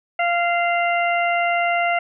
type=harmonic tone; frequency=693 Hz; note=F5; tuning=14 cents flat; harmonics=1 / 2 / 3 / 4; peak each=-19 / -26 / -23 / -28 dBFS; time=0.19-1.99 s; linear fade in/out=5 ms; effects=none